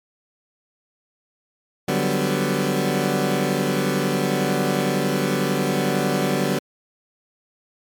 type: chord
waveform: 20% pulse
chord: G major seventh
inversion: second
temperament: equal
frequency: 146.83 / 185 / 196 / 246.9 Hz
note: D3 / F#3 / G3 / B3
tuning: 0 / 0 / 0 / 0 cents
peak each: -20 dBFS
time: 1.88-6.59 s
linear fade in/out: 5 ms
effects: MP3 96 kbps